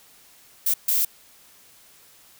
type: noise bursts at uneven times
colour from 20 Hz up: violet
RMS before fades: -21 dBFS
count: 2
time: 0.66-0.74 / 0.88-1.05 s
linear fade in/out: 5 ms
effects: white hiss -53 dBFS RMS until 2.39 s